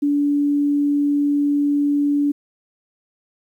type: tone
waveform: sine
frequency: 288.3 Hz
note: D4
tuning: 32 cents flat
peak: -15 dBFS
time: 0.02-2.32 s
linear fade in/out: 10 ms
effects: 9-bit